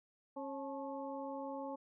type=harmonic tone with a mistuned harmonic; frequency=272.6 Hz; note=C#4; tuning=29 cents flat; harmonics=1 / 2 / 3 / 4; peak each=-45 / -44 / -46 / -52 dBFS; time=0.36-1.76 s; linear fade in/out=10 ms; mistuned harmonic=3; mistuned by=+88 cents; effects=none